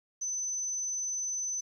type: tone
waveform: sine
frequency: 6080 Hz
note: F#8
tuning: 46 cents sharp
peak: -31 dBFS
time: 0.21-1.61 s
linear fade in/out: 10 ms
effects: 11-bit